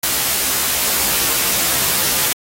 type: noise with comb filter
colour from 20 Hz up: white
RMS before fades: -17 dBFS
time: 0.03-2.33 s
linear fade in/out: 5 ms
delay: 15 ms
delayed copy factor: +0.95
effects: AAC 48 kbps